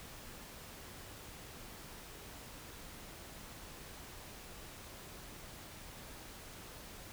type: silence
effects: pink hiss -51 dBFS RMS until 7.12 s